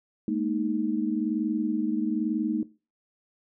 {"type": "chord", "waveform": "sine", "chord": "Ab suspended second", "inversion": "none", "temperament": "equal with one note detuned", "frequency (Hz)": [212, 233.1, 311.1], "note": ["Ab3", "Bb3", "Eb4"], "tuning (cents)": [36, 0, 0], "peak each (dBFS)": [-29, -29, -28], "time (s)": [0.28, 2.63], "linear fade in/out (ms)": 2, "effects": ["noise-tail reverb RT60 0.3 s tail -17 dB re dry"]}